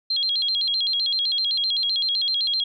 sine tone with vibrato, 3702 Hz, A#7, 13 cents flat, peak -20 dBFS, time 0.1-2.64 s, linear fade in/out 5 ms, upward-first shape square, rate 7.8 Hz, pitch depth 200 cents each way, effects none

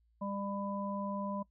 harmonic tone, 199.7 Hz, G3, 32 cents sharp, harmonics 1 / 3 / 5, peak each -37 / -41 / -41 dBFS, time 0.21-1.43 s, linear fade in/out 10 ms, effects noise-tail reverb RT60 0.1 s tail -20 dB re dry + added 57 Hz sine -68 dBFS peak until 1.5 s

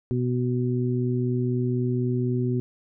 harmonic tone, 124 Hz, B2, 7 cents sharp, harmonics 1 / 2 / 3, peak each -24 / -27 / -29 dBFS, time 0.11-2.6 s, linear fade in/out 0 ms, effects none

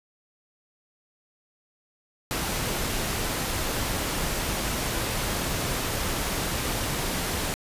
pink noise, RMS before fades -28 dBFS, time 2.31-7.54 s, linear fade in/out 0 ms, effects resampled to 32000 Hz

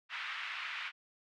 white band-pass noise, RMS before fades -41 dBFS, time 0.09-0.92 s, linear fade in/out 50 ms, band 1200 to 2800 Hz, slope 24 dB/octave, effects none

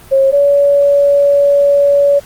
sine tone pair in turn, 540 / 567.8 Hz, C#5 / C#5, -45 / +41 cents, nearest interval minor second, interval 86 cents, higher second, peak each -6 dBFS, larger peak neither, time 0.11-0.32 / 0.32-2.2 s, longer second, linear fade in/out 20 ms, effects pink hiss -39 dBFS RMS until 2.25 s + Opus 32 kbps

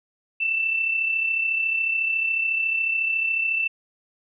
sine tone pair together, 2664 / 2698 Hz, E7 / E7, +18 / +40 cents, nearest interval unison, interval 22 cents, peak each -21 / -31 dBFS, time 0.4-3.68 s, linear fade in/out 10 ms, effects none

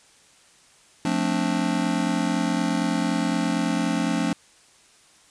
square chord, D minor seventh, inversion first, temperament just, 176.2 / 220.2 / 264.3 / 293.7 Hz, F3 / A3 / C4 / D4, +16 / +2 / +18 / 0 cents, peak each -28 dBFS, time 1.05-4.33 s, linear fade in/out 2 ms, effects white hiss -55 dBFS RMS until 5.3 s + resampled to 22050 Hz

